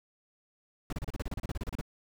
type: noise bursts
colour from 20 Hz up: brown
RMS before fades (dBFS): -34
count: 16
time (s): 0.9-1.812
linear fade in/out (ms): 2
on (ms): 27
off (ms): 32
effects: none